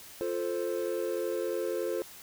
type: chord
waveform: triangle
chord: F major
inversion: none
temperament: equal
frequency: 349.2 / 440 / 523.3 Hz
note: F4 / A4 / C5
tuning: 0 / 0 / 0 cents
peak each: -32 dBFS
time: 0.21-2.02 s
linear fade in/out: 0 ms
effects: white hiss -49 dBFS RMS until 2.22 s

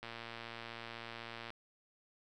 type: click train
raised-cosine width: 0.3 ms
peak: -29 dBFS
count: 172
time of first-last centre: 0.03-1.504 s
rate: 116 Hz
effects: none

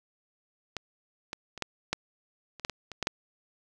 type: clicks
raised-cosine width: 0.2 ms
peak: -16 / -18 / -24 / -12 / -10 / -28 / -14 / -16 / -23 / -13 / -9 dBFS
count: 11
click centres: 0.767 / 1.331 / 1.577 / 1.623 / 1.93 / 2.597 / 2.649 / 2.697 / 2.917 / 3.027 / 3.071 s
effects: none

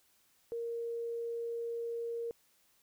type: tone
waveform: sine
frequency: 466.2 Hz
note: A#4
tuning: in tune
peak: -35 dBFS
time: 0.52-2.31 s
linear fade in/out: 0 ms
effects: white hiss -70 dBFS RMS until 2.82 s

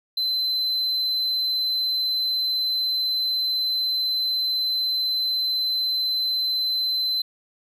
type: tone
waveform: triangle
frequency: 4059 Hz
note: B7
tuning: 47 cents sharp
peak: -20 dBFS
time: 0.17-7.22 s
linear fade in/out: 5 ms
effects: none

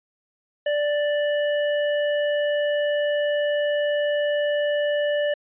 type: tone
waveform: square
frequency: 587.3 Hz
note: D5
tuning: in tune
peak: -21 dBFS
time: 0.66-5.34 s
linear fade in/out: 5 ms
effects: resampled to 8000 Hz

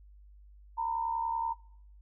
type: tone pair together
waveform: sine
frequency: 915 / 985.5 Hz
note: A#5 / B5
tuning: -32 / -4 cents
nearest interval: minor second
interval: 128 cents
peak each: -30 / -37 dBFS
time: 0.77-1.54 s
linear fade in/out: 20 ms
effects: noise-tail reverb RT60 0.6 s tail -20 dB re dry + added 50 Hz sine -52 dBFS peak until 2.01 s

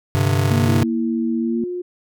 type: chord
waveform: square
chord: G suspended fourth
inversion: none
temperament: just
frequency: 98 / 130.67 / 147 Hz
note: G2 / C3 / D3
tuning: 0 / -2 / +2 cents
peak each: -19 / -20 / -24 dBFS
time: 0.15-0.83 s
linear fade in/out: 0 ms
type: tone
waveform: sine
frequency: 233.1 Hz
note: A#3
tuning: in tune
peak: -19 dBFS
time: 0.51-1.64 s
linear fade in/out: 2 ms
type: tone with pitch glide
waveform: sine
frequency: 329.6 to 357.4 Hz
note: E4 to F4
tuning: 0 to +40 cents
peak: -23 dBFS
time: 0.67-1.82 s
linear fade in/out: 10 ms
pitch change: +140 cents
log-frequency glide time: 1.4-1.66 s
effects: none

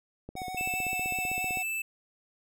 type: click train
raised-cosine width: 2 ms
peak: -27 dBFS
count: 21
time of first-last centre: 0.29-1.572 s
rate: 15.6 Hz
type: tone with vibrato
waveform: square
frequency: 740 Hz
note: F#5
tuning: in tune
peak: -36 dBFS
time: 0.36-1.63 s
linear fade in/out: 10 ms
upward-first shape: square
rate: 7.6 Hz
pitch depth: 17 cents each way
type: tone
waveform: square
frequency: 2639 Hz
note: E7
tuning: 1 cent sharp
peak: -31 dBFS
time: 0.57-1.82 s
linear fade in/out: 5 ms
effects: none

